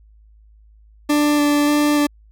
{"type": "tone with vibrato", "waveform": "40% pulse", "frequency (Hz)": 293.7, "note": "D4", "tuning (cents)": 0, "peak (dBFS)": -13, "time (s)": [1.09, 2.07], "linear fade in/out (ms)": 10, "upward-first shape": "square", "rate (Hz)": 1.7, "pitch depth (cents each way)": 9, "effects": ["added 53 Hz sine -46 dBFS peak until 2.31 s"]}